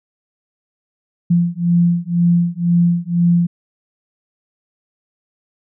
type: beating tone pair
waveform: sine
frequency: 171.6 / 173.6 Hz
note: F3 / F3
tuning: -30 / -10 cents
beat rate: 2 Hz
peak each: -15 dBFS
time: 1.3-3.47 s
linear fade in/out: 10 ms
effects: none